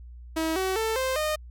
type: tone with pitch steps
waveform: sawtooth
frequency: 321.4 / 377.8 / 444.1 / 522.1 / 613.8 Hz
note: E4 / F#4 / A4 / C5 / D#5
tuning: -44 / +36 / +16 / -4 / -24 cents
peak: -21 dBFS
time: 0.36-1.36 s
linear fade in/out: 10 ms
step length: 200 ms
effects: added 60 Hz sine -41 dBFS peak until 1.5 s